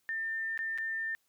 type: tone with dropouts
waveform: sine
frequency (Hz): 1798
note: A6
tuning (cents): +37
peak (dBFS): -32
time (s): 0.09-1.15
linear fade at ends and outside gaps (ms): 0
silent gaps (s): 0.576-0.59 / 0.777-0.784
effects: white hiss -75 dBFS RMS until 1.28 s